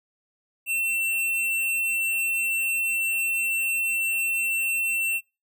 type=tone; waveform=square; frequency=2699 Hz; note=E7; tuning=40 cents sharp; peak=-24 dBFS; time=0.66-5.21 s; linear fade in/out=50 ms; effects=noise-tail reverb RT60 0.3 s tail -25 dB re dry